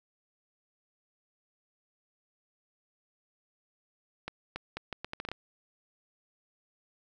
accelerating click train, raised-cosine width 0.3 ms, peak -20 dBFS, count 10, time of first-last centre 4.28-5.316 s, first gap 280 ms, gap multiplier 0.75, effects none

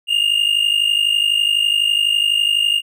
triangle tone pair together, 2800 / 2852 Hz, F7 / F7, +4 / +36 cents, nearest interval unison, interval 32 cents, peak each -15 dBFS, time 0.07-2.82 s, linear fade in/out 50 ms, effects none

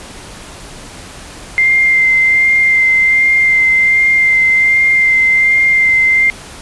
sine tone with vibrato, 2093 Hz, C7, in tune, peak -7 dBFS, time 1.58-6.3 s, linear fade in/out 0 ms, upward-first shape sine, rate 1.3 Hz, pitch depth 14 cents each way, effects pink hiss -32 dBFS RMS until 6.61 s + resampled to 24000 Hz

